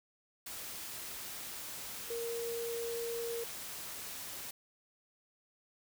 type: tone in noise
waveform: sine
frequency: 466.2 Hz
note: A#4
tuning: in tune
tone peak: -36 dBFS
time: 2.1-3.44 s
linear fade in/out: 5 ms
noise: white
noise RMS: -44 dBFS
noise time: 0.46-4.51 s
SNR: +5 dB
effects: none